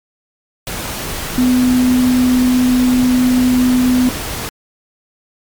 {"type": "tone in noise", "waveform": "sine", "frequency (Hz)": 251.2, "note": "B3", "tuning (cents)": 30, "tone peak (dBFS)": -9, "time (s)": [1.38, 4.09], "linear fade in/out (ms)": 0, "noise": "pink", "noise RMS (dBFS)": -23, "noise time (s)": [0.67, 4.49], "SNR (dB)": 11, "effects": ["MP3 96 kbps"]}